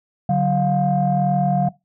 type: tone cluster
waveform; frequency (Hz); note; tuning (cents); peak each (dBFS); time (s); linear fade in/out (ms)
sine; 144.6 / 186.5 / 707; D3 / F#3 / F5; -27 / +14 / +21; -19; 0.29-1.69; 5
effects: noise-tail reverb RT60 0.2 s tail -20 dB re dry + tanh soft clip ceiling -8 dBFS